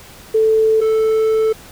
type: tone pair in turn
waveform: sine / triangle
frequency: 440 / 440 Hz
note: A4 / A4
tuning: 0 / 0 cents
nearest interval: unison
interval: 0 cents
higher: neither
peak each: -10 dBFS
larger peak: neither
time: 0.34-0.81 / 0.81-1.53 s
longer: second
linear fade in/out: 10 ms
effects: pink hiss -40 dBFS RMS until 1.71 s